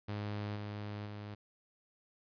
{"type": "tone with level steps", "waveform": "sawtooth", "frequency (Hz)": 103.83, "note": "G#2", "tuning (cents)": 0, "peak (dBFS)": [-33, -36, -39], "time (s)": [0.08, 1.35], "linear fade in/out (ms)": 10, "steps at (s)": [0.55, 1.05], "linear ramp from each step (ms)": 20, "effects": ["resampled to 11025 Hz"]}